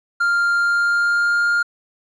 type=tone with pitch glide; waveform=triangle; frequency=1396.9 to 1409.1 Hz; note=F6 to F6; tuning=0 to +15 cents; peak=-13 dBFS; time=0.2-1.63 s; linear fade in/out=10 ms; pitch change=+15 cents; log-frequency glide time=0.55-1.51 s; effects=resampled to 22050 Hz + 9-bit